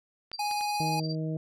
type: clicks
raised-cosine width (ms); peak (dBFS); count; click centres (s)
0.3; -28; 3; 0.316 / 0.512 / 0.61
type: tone with tremolo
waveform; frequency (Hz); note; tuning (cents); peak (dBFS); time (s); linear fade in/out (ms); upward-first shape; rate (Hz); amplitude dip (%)
sine; 4699; D8; 0; -34; 0.33-1.15; 2; sine; 17; 90
type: tone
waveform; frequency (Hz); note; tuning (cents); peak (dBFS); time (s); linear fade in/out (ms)
square; 830.6; G#5; 0; -29; 0.39-1; 5
type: harmonic tone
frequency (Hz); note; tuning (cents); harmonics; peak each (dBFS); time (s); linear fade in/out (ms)
158; D#3; +27; 1 / 2 / 3 / 4; -30 / -36 / -40 / -42; 0.8-1.37; 2
effects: resampled to 32000 Hz